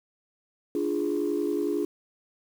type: chord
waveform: sine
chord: D diminished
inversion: none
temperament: equal with one note detuned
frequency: 293.7 / 344.8 / 415.3 Hz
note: D4 / F4 / Ab4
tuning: 0 / -22 / 0 cents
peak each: -28 dBFS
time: 0.75-1.85 s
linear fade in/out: 2 ms
effects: tanh soft clip ceiling -18 dBFS + 8-bit